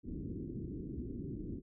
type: low-pass noise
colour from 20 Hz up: white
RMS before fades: -42 dBFS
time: 0.03-1.62 s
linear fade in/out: 50 ms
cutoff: 360 Hz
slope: 48 dB/octave
effects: none